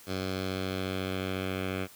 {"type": "tone with low-pass filter sweep", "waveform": "10% pulse", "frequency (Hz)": 94.1, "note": "F#2", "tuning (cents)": 30, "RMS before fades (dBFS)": -33, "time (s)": [0.06, 1.88], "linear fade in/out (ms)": 50, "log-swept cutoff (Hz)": [4700, 2700], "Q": 2.1, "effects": ["white hiss -53 dBFS RMS until 1.95 s", "high-pass 60 Hz 12 dB/octave"]}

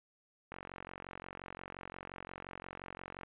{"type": "click train", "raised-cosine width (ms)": 0.5, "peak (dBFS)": -29, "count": 125, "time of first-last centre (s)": [0.52, 3.233], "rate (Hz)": 45.7, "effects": ["resampled to 8000 Hz"]}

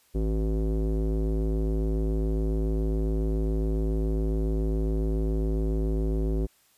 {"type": "tone with low-pass filter", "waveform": "square", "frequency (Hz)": 53.6, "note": "A1", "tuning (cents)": -45, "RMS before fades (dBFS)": -26, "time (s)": [0.14, 6.47], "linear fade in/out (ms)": 20, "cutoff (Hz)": 390, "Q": 2.6, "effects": ["white hiss -63 dBFS RMS until 6.77 s", "resampled to 32000 Hz"]}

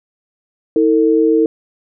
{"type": "tone pair together", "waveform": "sine", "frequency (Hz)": [321.6, 450.3], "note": ["E4", "A4"], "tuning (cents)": [-43, 40], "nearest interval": "tritone", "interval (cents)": 583, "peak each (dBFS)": -12, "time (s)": [0.76, 1.46], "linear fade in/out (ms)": 2, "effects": []}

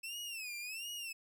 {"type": "tone with vibrato", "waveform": "sawtooth", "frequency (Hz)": 2625, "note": "E7", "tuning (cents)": -8, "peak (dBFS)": -38, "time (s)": [0.03, 1.13], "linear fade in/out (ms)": 10, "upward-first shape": "sine", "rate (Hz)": 1.4, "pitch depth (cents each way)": 170, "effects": []}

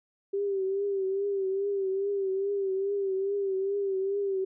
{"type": "tone with vibrato", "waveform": "sine", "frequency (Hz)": 392, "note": "G4", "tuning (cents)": 0, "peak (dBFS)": -26, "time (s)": [0.33, 4.45], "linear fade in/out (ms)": 10, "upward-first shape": "triangle", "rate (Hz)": 2.4, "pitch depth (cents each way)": 66, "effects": []}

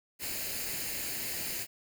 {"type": "noise with comb filter", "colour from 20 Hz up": "white", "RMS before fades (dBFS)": -36, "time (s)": [0.19, 1.67], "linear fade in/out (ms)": 50, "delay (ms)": 0.43, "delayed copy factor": 0.6, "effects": []}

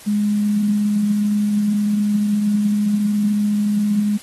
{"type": "tone with quantisation", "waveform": "sine", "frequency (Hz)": 207.7, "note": "G#3", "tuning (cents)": 0, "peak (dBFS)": -15, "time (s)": [0.06, 4.18], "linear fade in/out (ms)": 20, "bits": 7, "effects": ["white hiss -41 dBFS RMS until 4.22 s", "AAC 32 kbps"]}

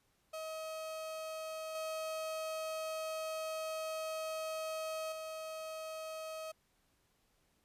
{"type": "tone with level steps", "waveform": "35% pulse", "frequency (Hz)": 635, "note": "D#5", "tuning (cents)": 35, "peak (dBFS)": [-39, -36, -40], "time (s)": [0.33, 6.52], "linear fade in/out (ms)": 10, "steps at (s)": [1.75, 5.12], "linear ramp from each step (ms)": 2, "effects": ["pink hiss -75 dBFS RMS until 7.64 s", "resampled to 32000 Hz"]}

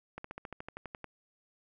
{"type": "slowing click train", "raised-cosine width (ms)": 0.5, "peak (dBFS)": -26, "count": 12, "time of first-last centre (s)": [0.18, 1.043], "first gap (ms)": 64, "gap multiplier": 1.04, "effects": []}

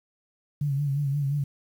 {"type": "tone with vibrato", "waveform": "sine", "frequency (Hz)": 141.6, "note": "C#3", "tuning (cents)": 37, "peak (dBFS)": -23, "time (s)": [0.61, 1.44], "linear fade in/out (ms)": 5, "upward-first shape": "sine", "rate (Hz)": 5.7, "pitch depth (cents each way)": 64, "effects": ["9-bit"]}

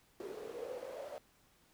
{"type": "noise with high-pass filter sweep", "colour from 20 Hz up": "brown", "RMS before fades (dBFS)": -45, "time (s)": [0.2, 1.18], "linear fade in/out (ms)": 0, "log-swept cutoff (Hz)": [390, 610], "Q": 9.3, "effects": ["pink hiss -69 dBFS RMS until 1.73 s"]}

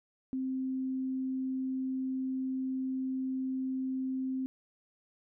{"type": "tone", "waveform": "sine", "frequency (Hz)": 261.6, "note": "C4", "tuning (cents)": 0, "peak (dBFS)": -31, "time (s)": [0.33, 4.46], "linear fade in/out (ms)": 0, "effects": []}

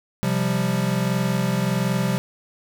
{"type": "chord", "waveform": "square", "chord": "C suspended fourth", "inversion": "none", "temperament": "equal", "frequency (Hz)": [130.81, 174.61, 196], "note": ["C3", "F3", "G3"], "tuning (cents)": [0, 0, 0], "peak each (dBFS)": -25, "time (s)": [0.23, 2.18], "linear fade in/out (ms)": 0, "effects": ["8-bit"]}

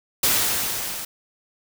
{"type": "noise with level ramp", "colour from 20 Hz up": "white", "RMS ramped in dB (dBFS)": [-18, -32], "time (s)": [0.23, 1.05], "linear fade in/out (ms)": 5, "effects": []}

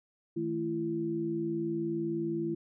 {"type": "tone cluster", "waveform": "sine", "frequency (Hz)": [157.2, 217, 337], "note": ["D#3", "A3", "E4"], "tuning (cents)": [18, -24, 38], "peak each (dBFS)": [-38, -38, -31], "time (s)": [0.36, 2.55], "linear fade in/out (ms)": 10, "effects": []}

